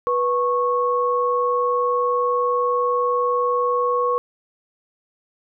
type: tone pair together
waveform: sine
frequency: 490 / 1100 Hz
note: B4 / C#6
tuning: -14 / -14 cents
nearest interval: octave + major second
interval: 1400 cents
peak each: -20 dBFS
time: 0.07-4.18 s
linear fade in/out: 0 ms
effects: none